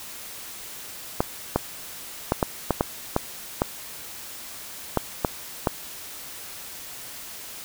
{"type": "clicks", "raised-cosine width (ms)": 1, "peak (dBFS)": -5, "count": 11, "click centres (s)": [1.205, 1.56, 2.321, 2.428, 2.707, 2.809, 3.164, 3.619, 4.973, 5.248, 5.672], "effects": ["white hiss -39 dBFS RMS until 7.64 s"]}